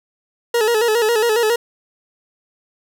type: tone with vibrato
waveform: 40% pulse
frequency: 451.1 Hz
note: A4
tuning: 43 cents sharp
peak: -13 dBFS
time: 0.54-1.56 s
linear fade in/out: 5 ms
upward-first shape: square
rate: 7.3 Hz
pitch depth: 81 cents each way
effects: none